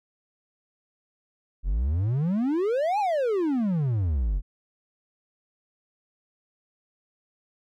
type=exponential two-way sweep; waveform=triangle; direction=up then down; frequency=40.78 to 865 to 40.78 Hz; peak=-20 dBFS; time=1.63-4.42 s; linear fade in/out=50 ms; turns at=2.99 s; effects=none